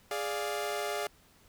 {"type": "chord", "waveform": "sawtooth", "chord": "D diminished", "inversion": "second", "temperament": "equal", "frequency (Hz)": [415.3, 587.3, 698.5], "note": ["Ab4", "D5", "F5"], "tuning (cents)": [0, 0, 0], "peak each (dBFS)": [-32, -33, -33], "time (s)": [0.11, 1.07], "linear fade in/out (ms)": 2, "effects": ["pink hiss -62 dBFS RMS until 1.48 s"]}